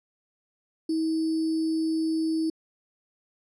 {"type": "tone with sample-and-hold", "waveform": "sine", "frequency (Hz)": 320, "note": "D#4", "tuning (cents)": 49, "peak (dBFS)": -23, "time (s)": [0.89, 2.5], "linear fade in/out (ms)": 5, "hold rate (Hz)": 4900, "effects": ["low-pass 9000 Hz 12 dB/octave"]}